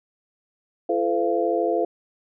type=tone cluster; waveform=sine; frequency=338.5 / 437.1 / 510 / 687 Hz; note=E4 / A4 / C5 / F5; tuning=+46 / -11 / -44 / -29 cents; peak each=-25 dBFS; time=0.89-1.85 s; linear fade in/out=5 ms; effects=none